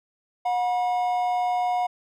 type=tone pair together; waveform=triangle; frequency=724.4 / 967 Hz; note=F#5 / B5; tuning=-37 / -37 cents; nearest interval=perfect fourth; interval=500 cents; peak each=-20 / -29 dBFS; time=0.45-1.87 s; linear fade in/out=10 ms; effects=none